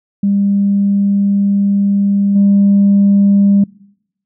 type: tone with level steps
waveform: sine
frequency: 200 Hz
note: G3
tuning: 35 cents sharp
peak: -9 / -5 dBFS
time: 0.23-3.64 s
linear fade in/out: 5 ms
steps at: 2.35 s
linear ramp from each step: 10 ms
effects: noise-tail reverb RT60 0.8 s tail -24 dB re dry + tanh soft clip ceiling -3 dBFS